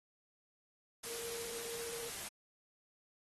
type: tone in noise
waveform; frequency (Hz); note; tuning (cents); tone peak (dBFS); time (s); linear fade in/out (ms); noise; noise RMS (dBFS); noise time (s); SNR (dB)
sine; 466.2; A#4; 0; -45; 1.06-2.1; 10; white; -44; 1.03-2.29; -4
effects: AAC 32 kbps